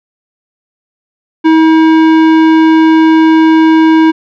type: tone with tanh clipping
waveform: sine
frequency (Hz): 320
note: D#4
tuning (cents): +49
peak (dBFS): -5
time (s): 1.44-4.12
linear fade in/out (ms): 20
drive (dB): 16
effects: none